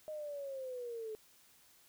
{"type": "linear sweep", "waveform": "sine", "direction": "down", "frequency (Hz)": [622.3, 428], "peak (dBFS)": -40, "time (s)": [0.08, 1.15], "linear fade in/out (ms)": 0, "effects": ["white hiss -65 dBFS RMS until 1.88 s"]}